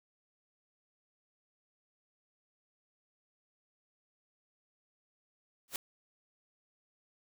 white noise with exponential growth, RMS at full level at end -32 dBFS, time 5.68-5.76 s, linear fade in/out 1 ms, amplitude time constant 16 ms, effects none

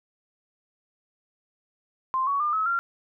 sine tone with pitch steps, 1046.5 / 1121.6 / 1202.1 / 1288.4 / 1380.9 Hz, C6 / C#6 / D6 / E6 / F6, 0 / +20 / +40 / -40 / -20 cents, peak -22 dBFS, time 2.14-2.79 s, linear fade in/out 0 ms, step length 130 ms, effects none

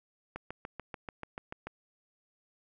click train, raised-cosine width 0.5 ms, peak -24 dBFS, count 10, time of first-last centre 0.36-1.67 s, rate 6.87 Hz, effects none

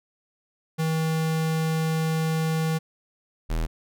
square tone pair in turn, 160 / 40.46 Hz, D#3 / E1, +49 / -32 cents, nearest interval 2 octaves, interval 2381 cents, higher first, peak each -23 / -24 dBFS, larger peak first, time 0.78-2.79 / 3.49-3.67 s, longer first, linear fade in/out 20 ms, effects none

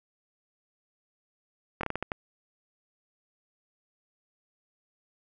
slowing click train, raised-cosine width 0.5 ms, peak -15 dBFS, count 7, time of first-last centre 1.81-2.118 s, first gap 23 ms, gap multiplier 1.32, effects none

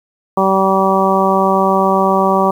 harmonic tone, 192.2 Hz, G3, 34 cents flat, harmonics 1 / 2 / 3 / 4 / 5 / 6, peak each -17 / -17 / -17 / -17 / -17 / -17 dBFS, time 0.37-2.51 s, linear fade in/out 5 ms, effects 7-bit

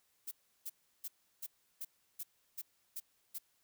violet noise bursts, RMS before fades -42 dBFS, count 9, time 0.27-3.386 s, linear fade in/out 10 ms, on 44 ms, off 340 ms, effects white hiss -75 dBFS RMS until 3.63 s

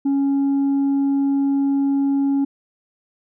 sine tone, 277.2 Hz, C#4, in tune, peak -13 dBFS, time 0.05-2.45 s, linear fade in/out 10 ms, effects tanh soft clip ceiling -15 dBFS

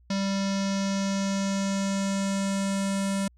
square tone with low-pass filter sweep, 196 Hz, G3, in tune, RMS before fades -27 dBFS, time 0.1-3.28 s, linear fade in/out 5 ms, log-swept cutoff 5300 to 9000 Hz, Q 2.8, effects added 60 Hz sine -55 dBFS peak until 3.37 s

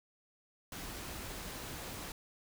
pink noise, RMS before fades -44 dBFS, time 0.72-2.12 s, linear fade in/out 2 ms, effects none

